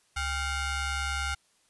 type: ring-modulated tone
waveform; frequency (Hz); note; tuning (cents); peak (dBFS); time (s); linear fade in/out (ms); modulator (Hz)
sawtooth; 730; F#5; -24; -22; 0.16-1.35; 10; 660
effects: white hiss -67 dBFS RMS until 1.69 s + resampled to 24000 Hz